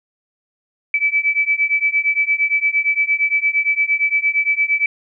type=beating tone pair; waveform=sine; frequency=2300 / 2308.7 Hz; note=D7 / D7; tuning=-37 / -30 cents; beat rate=8.7 Hz; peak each=-18 / -17 dBFS; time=0.94-4.86 s; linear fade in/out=2 ms; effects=none